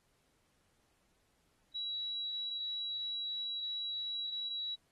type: tone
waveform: sine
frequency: 3899 Hz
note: B7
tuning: 23 cents flat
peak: -36 dBFS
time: 1.74-4.76 s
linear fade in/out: 20 ms
effects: pink hiss -75 dBFS RMS until 4.91 s + AAC 32 kbps